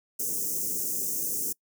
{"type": "band-stop noise", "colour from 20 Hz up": "white", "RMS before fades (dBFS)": -30, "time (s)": [0.19, 1.53], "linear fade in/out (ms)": 10, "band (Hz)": [490, 5900], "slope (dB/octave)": 48, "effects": ["noise-tail reverb RT60 0.1 s tail -25 dB re dry", "high-pass 150 Hz 12 dB/octave"]}